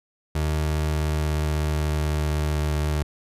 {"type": "tone with pitch glide", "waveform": "30% pulse", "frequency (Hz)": [76.8, 75.31], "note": ["D#2", "D2"], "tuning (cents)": [-22, 44], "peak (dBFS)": -19, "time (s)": [0.35, 3.03], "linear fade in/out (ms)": 5, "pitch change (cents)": -34, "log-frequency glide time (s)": [0.71, 2.9], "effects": ["resampled to 32000 Hz"]}